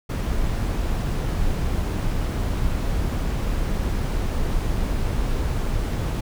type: noise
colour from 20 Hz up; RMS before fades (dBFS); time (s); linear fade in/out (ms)
brown; -23; 0.09-6.21; 10
effects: none